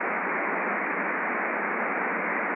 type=band-pass noise; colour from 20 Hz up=white; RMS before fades=-28 dBFS; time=0-2.55 s; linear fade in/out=10 ms; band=180 to 2300 Hz; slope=96 dB/octave; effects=none